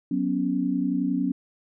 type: chord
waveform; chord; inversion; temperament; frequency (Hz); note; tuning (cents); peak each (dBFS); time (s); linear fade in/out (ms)
sine; F# suspended fourth; none; just; 185 / 246.7 / 277.5; F#3 / B3 / C#4; 0 / -2 / +2; -28 / -27 / -25; 0.11-1.32; 5
effects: none